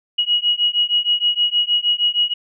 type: beating tone pair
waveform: sine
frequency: 2900 / 2906.4 Hz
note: F#7 / F#7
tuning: -35 / -32 cents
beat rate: 6.4 Hz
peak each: -18 dBFS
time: 0.18-2.34 s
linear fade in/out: 10 ms
effects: none